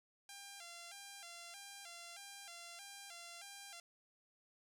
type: tone with vibrato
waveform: 5% pulse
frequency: 741 Hz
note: F#5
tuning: 2 cents sharp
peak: -39 dBFS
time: 0.29-3.8 s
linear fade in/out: 2 ms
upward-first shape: square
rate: 1.6 Hz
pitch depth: 130 cents each way
effects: none